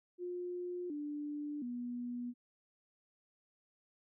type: tone with pitch steps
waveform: sine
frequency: 356.1 / 294.3 / 243.2 Hz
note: F4 / D4 / B3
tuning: +34 / +4 / -26 cents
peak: -38 dBFS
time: 0.18-2.34 s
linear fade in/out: 50 ms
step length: 720 ms
effects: none